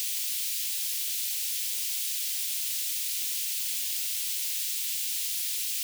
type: high-pass noise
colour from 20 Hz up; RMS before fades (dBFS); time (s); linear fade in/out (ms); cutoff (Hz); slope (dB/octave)
white; -31; 0-5.83; 0; 2600; 24
effects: none